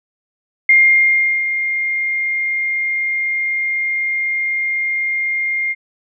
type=tone with ADSR envelope; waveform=sine; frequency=2118 Hz; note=C7; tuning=21 cents sharp; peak=-6 dBFS; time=0.69-5.75 s; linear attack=4 ms; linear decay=740 ms; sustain=-10 dB; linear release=38 ms; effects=none